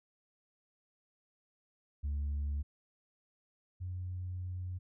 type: tone pair in turn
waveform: sine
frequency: 72.1 / 90.84 Hz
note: D2 / F#2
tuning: -31 / -31 cents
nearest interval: major third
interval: 400 cents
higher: second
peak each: -30 / -36 dBFS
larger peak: first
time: 2.03-2.63 / 3.8-4.79 s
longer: second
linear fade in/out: 20 ms
effects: tanh soft clip ceiling -31 dBFS